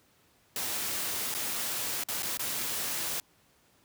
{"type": "noise with dropouts", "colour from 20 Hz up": "white", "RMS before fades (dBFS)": -33, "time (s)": [0.56, 3.2], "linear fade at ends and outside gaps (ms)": 1, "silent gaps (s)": [[1.341, 1.348], [2.037, 2.086], [2.223, 2.23], [2.372, 2.394]], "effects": ["pink hiss -65 dBFS RMS until 3.84 s", "high-pass 80 Hz 12 dB/octave"]}